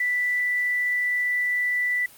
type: tone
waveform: sine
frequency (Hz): 1975.5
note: B6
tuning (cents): 0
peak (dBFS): -21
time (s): 0-2.06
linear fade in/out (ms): 5
effects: white hiss -49 dBFS RMS until 2.17 s + Opus 48 kbps